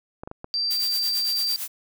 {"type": "clicks", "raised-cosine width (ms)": 1, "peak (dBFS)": -21, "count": 4, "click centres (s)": [0.235, 0.275, 0.314, 0.444]}
{"type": "tone", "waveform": "sine", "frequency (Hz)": 4691, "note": "D8", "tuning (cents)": -3, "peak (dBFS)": -22, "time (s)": [0.54, 1.56], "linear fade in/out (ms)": 0}
{"type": "noise with tremolo", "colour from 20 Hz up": "blue", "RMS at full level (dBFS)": -29, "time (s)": [0.7, 1.68], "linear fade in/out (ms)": 10, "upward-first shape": "triangle", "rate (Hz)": 8.9, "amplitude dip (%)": 80}
{"effects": []}